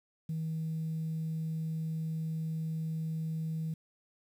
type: tone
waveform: sine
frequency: 160 Hz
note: D#3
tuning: 49 cents sharp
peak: -31 dBFS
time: 0.29-3.74 s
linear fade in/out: 5 ms
effects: tanh soft clip ceiling -29 dBFS + 10-bit